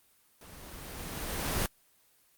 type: noise with level ramp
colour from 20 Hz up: pink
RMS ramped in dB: -51 to -29 dBFS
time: 0.41-1.66 s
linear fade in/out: 2 ms
effects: white hiss -66 dBFS RMS until 2.37 s + Opus 24 kbps